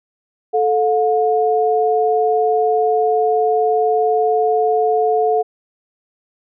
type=tone pair together; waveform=sine; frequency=437.9 / 717.4 Hz; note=A4 / F5; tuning=-8 / +46 cents; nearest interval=major sixth; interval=854 cents; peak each=-15 / -16 dBFS; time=0.53-5.43 s; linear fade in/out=20 ms; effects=none